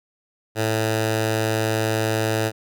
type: tone with notch filter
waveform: 10% pulse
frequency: 110 Hz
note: A2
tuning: in tune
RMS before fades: -22 dBFS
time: 0.55-2.52 s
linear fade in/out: 50 ms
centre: 240 Hz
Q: 2
effects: none